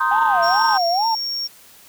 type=chord; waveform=sine; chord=C minor seventh; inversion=third; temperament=equal with one note detuned; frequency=932.3 / 1046.5 / 1244.5 / 1552.7 Hz; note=Bb5 / C6 / Eb6 / G6; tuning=0 / 0 / 0 / -17 cents; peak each=-22 / -20 / -21 / -21 dBFS; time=0-0.78 s; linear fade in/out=10 ms
type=tone with vibrato; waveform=sine; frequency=785 Hz; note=G5; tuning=2 cents sharp; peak=-16 dBFS; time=0.11-1.15 s; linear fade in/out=5 ms; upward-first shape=sine; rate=2.3 Hz; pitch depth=260 cents each way
type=tone; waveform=triangle; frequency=5530 Hz; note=F8; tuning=18 cents flat; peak=-21 dBFS; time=0.42-1.48 s; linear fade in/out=20 ms
effects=tanh soft clip ceiling -7 dBFS + white hiss -47 dBFS RMS until 1.88 s